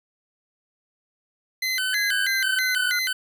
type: tone with vibrato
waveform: 25% pulse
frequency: 1763 Hz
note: A6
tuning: 3 cents sharp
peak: -19 dBFS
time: 1.62-3.13 s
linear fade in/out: 5 ms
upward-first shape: square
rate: 3.1 Hz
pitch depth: 260 cents each way
type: linear sweep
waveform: sine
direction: down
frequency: 1679 to 1440 Hz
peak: -24 dBFS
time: 1.93-2.99 s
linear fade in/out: 2 ms
effects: none